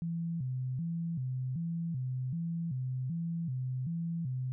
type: tone with vibrato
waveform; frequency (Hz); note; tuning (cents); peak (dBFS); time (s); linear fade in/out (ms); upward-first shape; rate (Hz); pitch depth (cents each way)
sine; 146.83; D3; 0; -32; 0.02-4.52; 0; square; 1.3; 230
effects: none